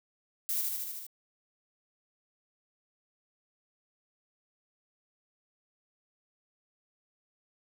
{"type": "noise with echo", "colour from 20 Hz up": "violet", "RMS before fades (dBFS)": -32, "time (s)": [0.49, 0.61], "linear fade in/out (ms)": 0, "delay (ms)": 76, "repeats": 6, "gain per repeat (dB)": -2, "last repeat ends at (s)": 1.066, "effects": []}